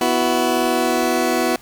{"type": "chord", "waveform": "20% pulse", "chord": "B suspended fourth", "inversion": "none", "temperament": "just", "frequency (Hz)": [246.9, 329.3, 370.4], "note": ["B3", "E4", "F#4"], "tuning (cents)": [0, -2, 2], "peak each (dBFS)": -16, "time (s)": [0.01, 1.56], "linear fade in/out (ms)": 2, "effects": ["pink hiss -46 dBFS RMS until 1.61 s"]}